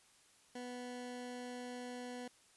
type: tone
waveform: 20% pulse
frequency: 246.9 Hz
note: B3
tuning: in tune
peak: -39 dBFS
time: 0.55-2.28 s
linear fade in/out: 5 ms
effects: white hiss -67 dBFS RMS until 2.56 s + resampled to 24000 Hz